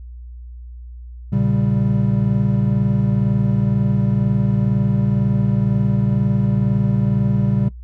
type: chord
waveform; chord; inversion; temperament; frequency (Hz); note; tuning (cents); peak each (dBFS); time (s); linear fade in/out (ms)
triangle; G diminished; first; equal; 116.54 / 138.59 / 196; Bb2 / Db3 / G3; 0 / 0 / 0; -17; 1.32-7.69; 10
effects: noise-tail reverb RT60 0.1 s tail -20 dB re dry + added 60 Hz sine -32 dBFS peak until 7.83 s